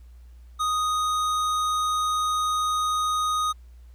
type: tone with hard clipping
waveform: sine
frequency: 1244.5 Hz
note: D#6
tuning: in tune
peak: -24 dBFS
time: 0.59-3.53 s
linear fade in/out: 20 ms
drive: 14 dB
effects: added 60 Hz sine -44 dBFS peak until 3.94 s + pink hiss -66 dBFS RMS until 3.94 s